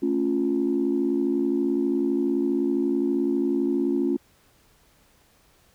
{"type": "chord", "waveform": "sine", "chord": "A augmented", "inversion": "none", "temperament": "equal with one note detuned", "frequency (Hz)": [221.9, 277.2, 349.2], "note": ["A3", "C#4", "E#4"], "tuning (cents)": [15, 0, 0], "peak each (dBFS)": [-28, -23, -24], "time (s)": [0.02, 4.17], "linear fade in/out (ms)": 10, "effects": ["tanh soft clip ceiling -13 dBFS", "pink hiss -60 dBFS RMS until 5.74 s"]}